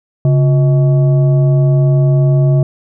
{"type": "tone with frequency modulation", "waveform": "sine", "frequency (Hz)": 138.59, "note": "C#3", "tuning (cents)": 0, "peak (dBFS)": -7, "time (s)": [0.25, 2.63], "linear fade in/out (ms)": 2, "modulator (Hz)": 495, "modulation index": 0.4, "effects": []}